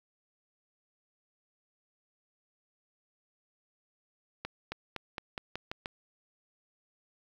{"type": "accelerating click train", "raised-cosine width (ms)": 0.3, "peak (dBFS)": -20, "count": 8, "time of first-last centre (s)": [4.45, 5.859], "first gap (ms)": 270, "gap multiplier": 0.9, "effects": ["8-bit"]}